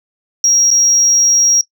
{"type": "tone with dropouts", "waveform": "sine", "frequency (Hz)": 5640, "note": "F8", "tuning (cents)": 16, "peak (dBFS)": -7, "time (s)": [0.44, 1.61], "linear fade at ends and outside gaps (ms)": 1, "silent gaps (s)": [0.705, 0.712], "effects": ["noise-tail reverb RT60 0.1 s tail -18 dB re dry", "tanh soft clip ceiling -4 dBFS"]}